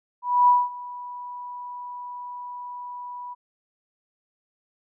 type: tone with ADSR envelope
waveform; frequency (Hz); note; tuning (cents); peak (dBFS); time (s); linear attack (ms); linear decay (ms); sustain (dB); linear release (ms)
sine; 981; B5; -12; -12; 0.22-3.35; 260; 210; -21; 25
effects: none